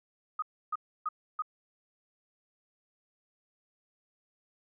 sine tone bursts, 1248 Hz, D#6, 5 cents sharp, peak -29 dBFS, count 4, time 0.39-1.422 s, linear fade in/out 5 ms, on 33 ms, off 300 ms, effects none

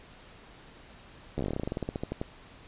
slowing click train, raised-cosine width 2 ms, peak -18 dBFS, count 21, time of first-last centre 1.38-2.215 s, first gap 13 ms, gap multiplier 1.11, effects pink hiss -52 dBFS RMS until 2.67 s + resampled to 8000 Hz

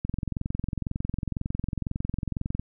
click train, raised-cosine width 5 ms, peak -16 dBFS, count 57, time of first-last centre 0.05-2.595 s, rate 22 Hz, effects none

